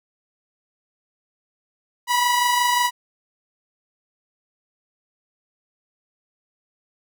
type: tone pair together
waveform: sawtooth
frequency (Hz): 972.4 / 998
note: B5 / B5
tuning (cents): -27 / +18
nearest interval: unison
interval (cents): 45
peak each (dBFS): -14 / -22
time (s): 2.07-2.91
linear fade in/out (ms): 50
effects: none